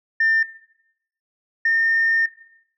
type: tone pair in turn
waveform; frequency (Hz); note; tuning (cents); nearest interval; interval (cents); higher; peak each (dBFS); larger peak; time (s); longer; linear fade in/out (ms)
sine; 1800 / 1817.8; A6 / A#6; +39 / -44; unison; 17; second; -14; neither; 0.2-0.43 / 1.65-2.26; second; 5
effects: noise-tail reverb RT60 0.8 s tail -18 dB re dry + tanh soft clip ceiling -11 dBFS